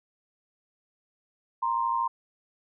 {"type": "tone pair together", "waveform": "sine", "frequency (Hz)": [933.8, 1046.5], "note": ["A#5", "C6"], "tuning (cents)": [3, 0], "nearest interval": "major second", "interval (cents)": 197, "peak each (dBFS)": -27, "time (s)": [1.62, 2.08], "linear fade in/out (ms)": 10, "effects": []}